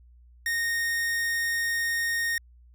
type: tone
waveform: 45% pulse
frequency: 1851 Hz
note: A#6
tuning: 13 cents flat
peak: -25 dBFS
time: 0.46-2.38 s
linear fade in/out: 2 ms
effects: added 60 Hz sine -51 dBFS peak until 2.74 s